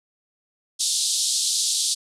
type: band-pass noise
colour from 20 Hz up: pink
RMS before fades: -23 dBFS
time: 0.79-1.95 s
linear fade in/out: 20 ms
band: 3600 to 10000 Hz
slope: 48 dB/octave
effects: none